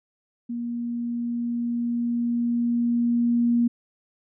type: tone with level ramp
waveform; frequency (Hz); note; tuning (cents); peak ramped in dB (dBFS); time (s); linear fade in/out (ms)
sine; 237.3; A#3; +31; -27 to -17; 0.49-3.68; 10
effects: none

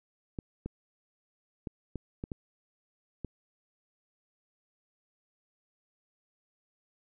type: clicks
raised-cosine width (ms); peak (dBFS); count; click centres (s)
3; -23; 7; 0.388 / 0.66 / 1.672 / 1.957 / 2.239 / 2.318 / 3.247
effects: none

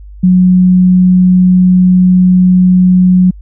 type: tone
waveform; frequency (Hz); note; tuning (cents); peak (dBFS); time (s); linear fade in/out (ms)
sine; 182.7; F#3; -22; -3; 0.23-3.31; 10
effects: added 50 Hz sine -28 dBFS peak until 3.41 s

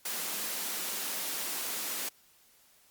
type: high-pass noise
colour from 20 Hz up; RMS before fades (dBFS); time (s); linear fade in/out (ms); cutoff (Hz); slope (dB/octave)
white; -35; 0.05-2.09; 5; 170; 96
effects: white hiss -63 dBFS RMS until 2.9 s + Opus 48 kbps

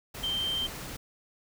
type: tone in noise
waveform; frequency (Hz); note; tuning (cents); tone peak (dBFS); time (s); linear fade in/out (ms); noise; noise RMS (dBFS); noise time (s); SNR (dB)
sine; 3136; G7; 0; -28; 0.23-0.67; 10; pink; -40; 0.14-0.97; +9
effects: none

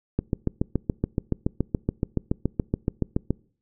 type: click train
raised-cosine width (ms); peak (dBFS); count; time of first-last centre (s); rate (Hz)
3; -9; 23; 0.19-3.306; 7.06
effects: noise-tail reverb RT60 0.5 s tail -25 dB re dry

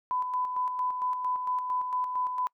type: tone with tremolo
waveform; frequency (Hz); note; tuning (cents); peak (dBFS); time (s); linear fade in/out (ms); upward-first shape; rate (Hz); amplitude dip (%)
sine; 1002; B5; +25; -26; 0.11-2.47; 0; square; 4.4; 45
effects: noise-tail reverb RT60 0.1 s tail -26 dB re dry

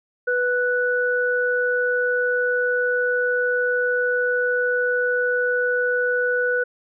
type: tone pair together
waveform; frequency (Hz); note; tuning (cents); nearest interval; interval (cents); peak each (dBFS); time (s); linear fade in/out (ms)
sine; 493.3 / 1480; B4 / F#6; -2 / 0; octave + perfect fifth; 1902; -21; 0.27-6.64; 10
effects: none

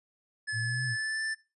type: tone with pitch glide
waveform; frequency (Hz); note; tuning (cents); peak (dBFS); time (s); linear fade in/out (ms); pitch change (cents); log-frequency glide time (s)
square; 1722 to 1765.3; A6 to A6; -38 to +5; -31; 0.47-1.35; 20; +43; 0.76-1.23
type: linear two-way sweep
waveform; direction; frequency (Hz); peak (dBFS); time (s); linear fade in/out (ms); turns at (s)
sine; up then down; 110 to 130 to 110; -32; 0.52-0.97; 50; 0.85
effects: noise-tail reverb RT60 0.3 s tail -22 dB re dry + resampled to 24000 Hz

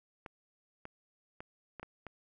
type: clicks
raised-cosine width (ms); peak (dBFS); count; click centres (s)
0.5; -29; 6; 0.262 / 0.854 / 1.405 / 1.797 / 1.83 / 2.067
effects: none

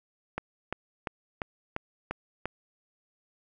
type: click train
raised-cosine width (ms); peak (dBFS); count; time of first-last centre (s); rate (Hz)
0.5; -16; 7; 0.38-2.456; 2.89
effects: none

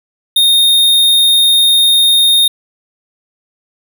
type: tone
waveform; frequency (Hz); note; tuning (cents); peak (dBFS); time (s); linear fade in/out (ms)
square; 3688; A#7; -19; -7; 0.36-2.48; 5
effects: none

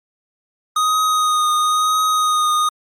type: tone with vibrato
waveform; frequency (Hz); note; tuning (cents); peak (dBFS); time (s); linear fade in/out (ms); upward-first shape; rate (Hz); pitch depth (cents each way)
square; 1244.5; D#6; 0; -15; 0.76-2.69; 5; triangle; 0.99; 23
effects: low-pass 12000 Hz 12 dB/octave + Opus 48 kbps

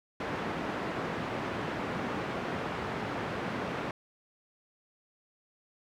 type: band-pass noise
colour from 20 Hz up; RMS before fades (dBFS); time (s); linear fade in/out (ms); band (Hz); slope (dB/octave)
pink; -35; 0.2-3.91; 2; 150 to 1900; 12
effects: none

